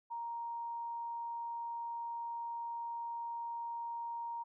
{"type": "tone", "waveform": "sine", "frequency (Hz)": 935, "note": "A#5", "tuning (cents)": 5, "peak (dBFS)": -38, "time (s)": [0.1, 4.44], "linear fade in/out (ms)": 20, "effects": []}